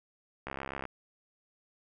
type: click train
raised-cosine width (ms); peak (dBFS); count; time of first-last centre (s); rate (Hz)
0.5; -22; 27; 0.47-0.853; 67.8
effects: none